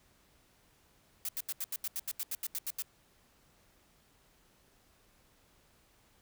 blue noise bursts, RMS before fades -36 dBFS, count 14, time 1.25-2.822 s, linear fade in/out 2 ms, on 38 ms, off 80 ms, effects pink hiss -67 dBFS RMS until 6.21 s

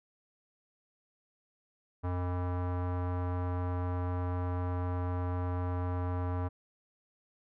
square tone with low-pass filter, 89.6 Hz, F2, 45 cents sharp, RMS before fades -33 dBFS, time 2.03-6.49 s, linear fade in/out 20 ms, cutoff 1100 Hz, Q 1.9, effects none

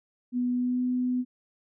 sine tone with pitch glide, 246.8 to 250.4 Hz, B3 to B3, -1 to +24 cents, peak -24 dBFS, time 0.32-1.25 s, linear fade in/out 50 ms, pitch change +25 cents, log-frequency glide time 0.53-0.83 s, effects none

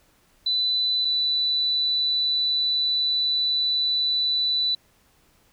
sine tone pair in turn, 3994 / 3976 Hz, B7 / B7, +19 / +11 cents, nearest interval unison, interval 8 cents, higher first, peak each -20 dBFS, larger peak neither, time 0.46-1.05 / 1.05-4.75 s, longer second, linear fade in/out 5 ms, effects pink hiss -61 dBFS RMS until 5.52 s

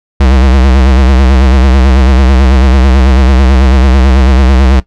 square tone with vibrato, 65.41 Hz, C2, in tune, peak -4 dBFS, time 0.2-4.8 s, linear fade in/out 5 ms, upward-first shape sine, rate 9.1 Hz, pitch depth 99 cents each way, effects noise-tail reverb RT60 0.1 s tail -17 dB re dry + low-pass 5000 Hz 12 dB/octave

